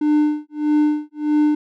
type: tone with tremolo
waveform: triangle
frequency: 300 Hz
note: D4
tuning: 37 cents sharp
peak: -10 dBFS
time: 0.01-1.55 s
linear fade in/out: 5 ms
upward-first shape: sine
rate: 1.6 Hz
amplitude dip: 100%
effects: none